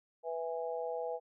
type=harmonic tone; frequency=164.81 Hz; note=E3; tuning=in tune; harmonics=3 / 4 / 5; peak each=-37 / -40 / -42 dBFS; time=0.23-1.2 s; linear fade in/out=50 ms; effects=none